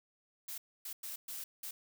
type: noise bursts at uneven times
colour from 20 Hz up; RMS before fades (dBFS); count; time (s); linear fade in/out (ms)
blue; -43; 5; 0.48-0.58 / 0.85-0.93 / 1.03-1.16 / 1.28-1.44 / 1.63-1.71; 5
effects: none